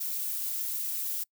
violet noise with amplitude modulation, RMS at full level -30 dBFS, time 0-1.24 s, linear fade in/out 10 ms, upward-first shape sine, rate 215 Hz, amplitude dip 60%, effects noise-tail reverb RT60 0.1 s tail -26 dB re dry

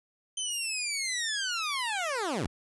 15% pulse linear sweep, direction down, 3100 to 59 Hz, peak -23 dBFS, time 0.37-2.47 s, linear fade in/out 5 ms, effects resampled to 24000 Hz

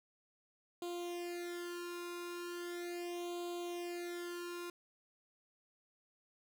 sawtooth tone with flanger, 349.2 Hz, F4, in tune, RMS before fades -43 dBFS, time 0.82-4.7 s, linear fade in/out 2 ms, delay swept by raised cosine 0.27 to 0.79 ms, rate 0.38 Hz, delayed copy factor +0.95, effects none

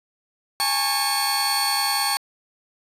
sawtooth tone cluster, 817 / 887 / 1104 / 4434 Hz, G#5 / A5 / C#6 / C#8, -29 / +14 / -7 / 0 cents, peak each -22 / -26 / -24 / -20 dBFS, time 0.6-2.17 s, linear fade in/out 0 ms, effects resampled to 32000 Hz

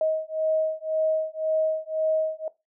sine beating tone pair, 630 / 631.9 Hz, D#5 / D#5, +21 / +27 cents, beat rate 1.9 Hz, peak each -26 dBFS, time 0.01-2.48 s, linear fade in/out 2 ms, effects noise-tail reverb RT60 0.2 s tail -17 dB re dry

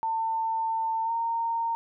sine tone with pitch glide, 898 to 920.6 Hz, A5 to A#5, +35 to -22 cents, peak -25 dBFS, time 0.03-1.75 s, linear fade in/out 0 ms, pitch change +43 cents, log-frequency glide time 1.04-1.11 s, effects none

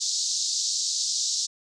white band-pass noise, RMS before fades -27 dBFS, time 0-1.47 s, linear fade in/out 20 ms, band 4000 to 7100 Hz, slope 48 dB/octave, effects resampled to 22050 Hz

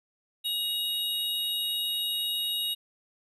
square tone pair together, 2882 / 3778 Hz, F#7 / A#7, -46 / +22 cents, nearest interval perfect fourth, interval 468 cents, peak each -33 / -30 dBFS, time 0.44-2.75 s, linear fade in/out 20 ms, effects resampled to 32000 Hz

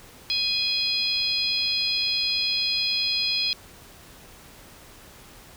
harmonic tone, 830.6 Hz, G#5, in tune, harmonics 3 / 4 / 5 / 6, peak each -30 / -29 / -26 / -27 dBFS, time 0.3-3.53 s, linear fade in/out 0 ms, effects pink hiss -48 dBFS RMS until 5.56 s

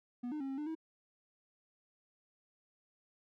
triangle tone with pitch steps, 244 / 303 / 270.9 / 268.8 / 298.9 / 320.7 Hz, B3 / D#4 / C#4 / C4 / D4 / E4, -21 / -46 / -40 / +47 / +31 / -48 cents, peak -35 dBFS, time 0.23-0.752 s, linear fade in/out 10 ms, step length 87 ms, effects none

